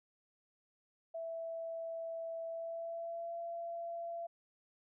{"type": "tone with pitch glide", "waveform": "sine", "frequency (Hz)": [660, 678.6], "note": ["E5", "F5"], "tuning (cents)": [2, -50], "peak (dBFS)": -39, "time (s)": [1.14, 4.27], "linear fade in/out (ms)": 10, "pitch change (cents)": 48, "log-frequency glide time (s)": [2.47, 3.37], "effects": []}